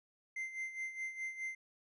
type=tone with tremolo; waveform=triangle; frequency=2082 Hz; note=C7; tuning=9 cents flat; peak=-35 dBFS; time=0.36-1.55 s; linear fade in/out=5 ms; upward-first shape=sine; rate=4.8 Hz; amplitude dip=70%; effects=resampled to 24000 Hz